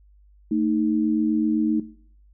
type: tone pair together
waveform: sine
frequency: 223.3 / 311.1 Hz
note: A3 / D#4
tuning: +26 / 0 cents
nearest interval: tritone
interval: 574 cents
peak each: -22 / -22 dBFS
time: 0.51-1.8 s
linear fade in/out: 5 ms
effects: noise-tail reverb RT60 0.6 s tail -18 dB re dry + added 50 Hz sine -51 dBFS peak until 2.33 s